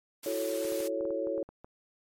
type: high-pass noise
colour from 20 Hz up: white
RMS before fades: -42 dBFS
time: 0.23-0.88 s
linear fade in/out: 5 ms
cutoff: 240 Hz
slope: 12 dB/octave
type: chord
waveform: sine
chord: F# minor seventh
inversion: third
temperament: equal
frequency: 329.6 / 370 / 440 / 554.4 Hz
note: E4 / F#4 / A4 / C#5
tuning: 0 / 0 / 0 / 0 cents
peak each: -36 / -38 / -36 / -32 dBFS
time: 0.26-1.43 s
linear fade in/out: 2 ms
type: clicks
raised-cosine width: 1 ms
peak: -33 dBFS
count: 10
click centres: 0.651 / 0.722 / 0.805 / 1.009 / 1.053 / 1.106 / 1.271 / 1.379 / 1.49 / 1.645 s
effects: MP3 64 kbps